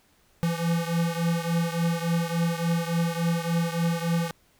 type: beating tone pair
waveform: square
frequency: 167.1 / 170.6 Hz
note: E3 / F3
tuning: +24 / -40 cents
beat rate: 3.5 Hz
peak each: -26 / -29 dBFS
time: 0.43-4.31 s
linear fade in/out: 0 ms
effects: pink hiss -63 dBFS RMS until 4.59 s